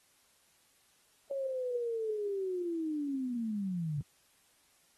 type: linear sweep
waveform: sine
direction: down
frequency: 554.4 to 138.59 Hz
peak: -32 dBFS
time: 1.31-4.01 s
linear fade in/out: 2 ms
effects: white hiss -68 dBFS RMS until 4.97 s + AAC 32 kbps